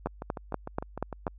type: two click trains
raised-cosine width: 1 ms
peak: -15 / -22 dBFS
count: 6 / 9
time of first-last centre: 0.06-1.268 / 0.07-1.278 s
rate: 4.14 / 6.62 Hz
effects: added 50 Hz sine -47 dBFS peak until 1.38 s